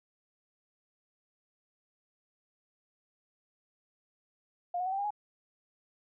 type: tone with pitch steps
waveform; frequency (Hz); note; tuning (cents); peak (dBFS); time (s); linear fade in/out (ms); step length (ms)
sine; 706 / 730.1 / 754.9 / 780.6 / 807.2 / 834.7; F5 / F#5 / F#5 / G5 / G#5 / G#5; +19 / -23 / +35 / -8 / -49 / +9; -30; 4.74-5.106; 5; 61
effects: none